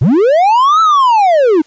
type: linear two-way sweep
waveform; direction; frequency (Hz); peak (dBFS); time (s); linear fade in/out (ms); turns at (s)
triangle; up then down; 98 to 1333 to 287.7; -4; 0.01-1.62; 10; 0.81
effects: white hiss -48 dBFS RMS until 1.66 s + resampled to 16000 Hz